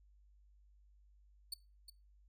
sawtooth tone with echo, 4481 Hz, C#8, 18 cents sharp, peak -36 dBFS, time 1.52-1.54 s, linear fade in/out 5 ms, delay 360 ms, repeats 1, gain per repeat -11 dB, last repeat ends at 1.9 s, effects noise-tail reverb RT60 0.3 s tail -22 dB re dry + added 50 Hz sine -63 dBFS peak until 2.28 s

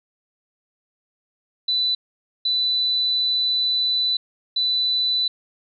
sine tone bursts at uneven times, 3987 Hz, B7, 16 cents sharp, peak -18 dBFS, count 3, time 1.68-1.95 / 2.45-4.17 / 4.56-5.28 s, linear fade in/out 5 ms, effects none

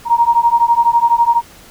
sine beating tone pair, 932.3 / 944.3 Hz, A#5 / A#5, 0 / +22 cents, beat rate 12 Hz, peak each -12 dBFS, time 0.05-1.42 s, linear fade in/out 50 ms, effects pink hiss -41 dBFS RMS until 1.7 s

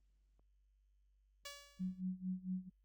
5% pulse tone with exponential decay, 570 Hz, C#5, 48 cents sharp, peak -34 dBFS, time 1.45-2.01 s, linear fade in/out 5 ms, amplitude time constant 120 ms
sine tone with tremolo, 185 Hz, F#3, in tune, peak -36 dBFS, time 1.79-2.7 s, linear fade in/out 20 ms, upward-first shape sine, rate 4.4 Hz, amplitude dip 90%
effects added 49 Hz sine -70 dBFS peak until 2.84 s + Opus 24 kbps

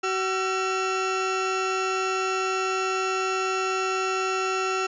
30% pulse tone pair together, 377.7 / 1346 Hz, F#4 / E6, +36 / +36 cents, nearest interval octave + minor seventh, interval 2200 cents, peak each -24 / -24 dBFS, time 0.03-4.87 s, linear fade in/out 10 ms, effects resampled to 16000 Hz + 10-bit

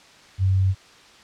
sine tone, 95.1 Hz, F#2, 48 cents sharp, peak -16 dBFS, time 0.38-0.75 s, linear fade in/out 50 ms, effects white hiss -49 dBFS RMS until 1.23 s + low-pass 5000 Hz 12 dB/octave

